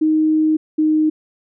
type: tone pair in turn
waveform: sine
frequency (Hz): 311.8 / 309.8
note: D#4 / D#4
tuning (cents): +4 / -7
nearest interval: unison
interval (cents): 11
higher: first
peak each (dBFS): -12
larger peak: neither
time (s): 0.01-0.57 / 0.78-1.1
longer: first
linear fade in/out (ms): 10
effects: none